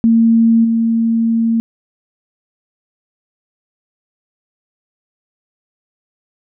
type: tone with level steps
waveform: sine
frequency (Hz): 228.1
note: A#3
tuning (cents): -37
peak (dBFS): -7 / -11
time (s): 0.04-1.6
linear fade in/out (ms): 0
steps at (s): 0.64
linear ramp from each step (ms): 10
effects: none